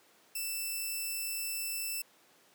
5% pulse tone, 2651 Hz, E7, 9 cents sharp, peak -25 dBFS, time 0.35-2.02 s, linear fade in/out 5 ms, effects pink hiss -63 dBFS RMS until 2.54 s + high-pass 300 Hz 12 dB/octave

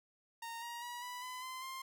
sawtooth tone with pitch steps, 924 / 944.5 / 965.5 / 986.9 / 1008.8 / 1031.2 / 1054.1 Hz, A#5 / A#5 / B5 / B5 / B5 / C6 / C6, -16 / +22 / -39 / -2 / +36 / -26 / +13 cents, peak -39 dBFS, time 0.42-1.82 s, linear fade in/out 5 ms, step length 200 ms, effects none

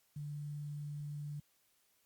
sine tone with quantisation, 146.83 Hz, D3, in tune, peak -40 dBFS, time 0.16-1.4 s, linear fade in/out 5 ms, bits 11, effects white hiss -74 dBFS RMS until 2.05 s + Opus 48 kbps

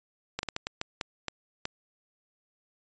slowing click train, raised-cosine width 0.2 ms, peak -14 dBFS, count 9, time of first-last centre 0.39-1.654 s, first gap 41 ms, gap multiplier 1.37, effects resampled to 16000 Hz

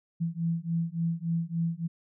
sine beating tone pair, 165.2 / 168.7 Hz, E3 / E3, +4 / +40 cents, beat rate 3.5 Hz, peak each -30 dBFS, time 0.2-1.88 s, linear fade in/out 20 ms, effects none

